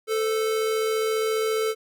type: tone pair together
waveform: square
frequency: 440 / 514.7 Hz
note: A4 / C5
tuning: 0 / -29 cents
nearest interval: minor third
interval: 271 cents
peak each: -23 / -35 dBFS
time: 0.07-1.75 s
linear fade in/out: 50 ms
effects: none